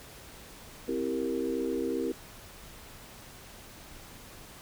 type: chord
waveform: sine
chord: C dominant seventh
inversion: none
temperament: equal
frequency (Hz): 261.6 / 329.6 / 392 / 466.2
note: C4 / E4 / G4 / Bb4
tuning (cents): 0 / 0 / 0 / 0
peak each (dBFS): -34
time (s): 0.88-2.12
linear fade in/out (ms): 5
effects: pink hiss -49 dBFS RMS until 4.61 s